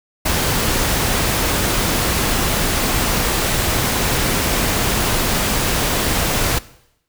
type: noise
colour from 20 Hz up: pink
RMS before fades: -18 dBFS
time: 0.25-6.59 s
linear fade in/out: 10 ms
effects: noise-tail reverb RT60 0.8 s tail -19 dB re dry